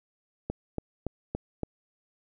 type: click train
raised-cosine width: 2 ms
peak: -17 dBFS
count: 5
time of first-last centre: 0.5-1.633 s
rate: 3.53 Hz
effects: none